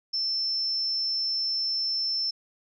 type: tone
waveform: sine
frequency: 5330 Hz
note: E8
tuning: 18 cents sharp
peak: -25 dBFS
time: 0.13-2.31 s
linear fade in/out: 10 ms
effects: none